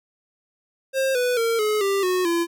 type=tone with pitch steps; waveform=square; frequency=533 / 494.4 / 458.7 / 425.5 / 394.7 / 366.2 / 339.7 Hz; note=C5 / B4 / A#4 / G#4 / G4 / F#4 / F4; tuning=+32 / +2 / -28 / +42 / +12 / -18 / -48 cents; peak=-20 dBFS; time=0.93-2.47 s; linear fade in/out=50 ms; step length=220 ms; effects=none